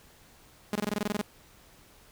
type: tone bursts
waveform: sawtooth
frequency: 207.7 Hz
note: G#3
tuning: in tune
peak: -23 dBFS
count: 11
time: 0.73-1.214 s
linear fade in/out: 2 ms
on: 24 ms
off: 22 ms
effects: pink hiss -57 dBFS RMS until 2.11 s